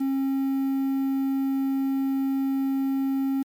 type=tone with quantisation; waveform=triangle; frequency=270.1 Hz; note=C#4; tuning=45 cents flat; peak=-20 dBFS; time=0-3.43 s; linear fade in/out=10 ms; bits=8; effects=MP3 96 kbps